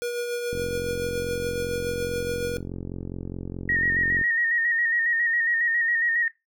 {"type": "tone with tremolo", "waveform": "square", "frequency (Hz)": 480.4, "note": "B4", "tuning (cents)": -48, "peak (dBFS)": -26, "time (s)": [0.02, 2.57], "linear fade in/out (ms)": 0, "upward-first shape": "triangle", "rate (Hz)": 7.1, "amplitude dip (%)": 40}
{"type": "click train", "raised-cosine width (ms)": 3, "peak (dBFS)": -20, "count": 166, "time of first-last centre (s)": [0.53, 4.213], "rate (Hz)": 44.8}
{"type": "tone with vibrato", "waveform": "sine", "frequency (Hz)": 1864.7, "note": "A#6", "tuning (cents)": 0, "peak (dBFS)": -21, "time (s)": [3.69, 6.28], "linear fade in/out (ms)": 2, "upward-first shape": "square", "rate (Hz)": 7.3, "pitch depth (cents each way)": 33}
{"effects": ["noise-tail reverb RT60 0.2 s tail -17 dB re dry"]}